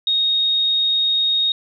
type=tone; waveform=sine; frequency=3732 Hz; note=A#7; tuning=1 cent sharp; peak=-15 dBFS; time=0.07-1.52 s; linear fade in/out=2 ms; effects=none